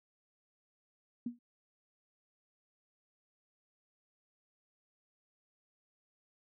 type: tone with exponential decay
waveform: sine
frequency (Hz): 239.8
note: A#3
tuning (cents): +49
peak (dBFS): -31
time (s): 1.26-1.39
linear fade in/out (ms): 5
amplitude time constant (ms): 28
effects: none